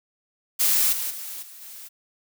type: noise with level steps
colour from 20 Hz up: blue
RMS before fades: -20 / -28 / -35 / -44 / -41 dBFS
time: 0.59-1.89 s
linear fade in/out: 20 ms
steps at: 0.92 / 1.1 / 1.42 / 1.61 s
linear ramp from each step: 10 ms
effects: none